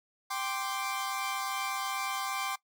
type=chord; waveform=sawtooth; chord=G suspended fourth; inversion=none; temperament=equal; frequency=784 / 1046.5 / 1174.7 Hz; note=G5 / C6 / D6; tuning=0 / 0 / 0 cents; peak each=-33 dBFS; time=0.3-2.56 s; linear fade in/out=10 ms; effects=noise-tail reverb RT60 0.1 s tail -19 dB re dry